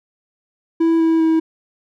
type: tone with pitch steps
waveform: triangle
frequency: 329.1 / 325.7 / 322.3 Hz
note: E4 / E4 / E4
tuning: -3 / -21 / -39 cents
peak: -10 dBFS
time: 0.8-1.4 s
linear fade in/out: 10 ms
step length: 200 ms
effects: none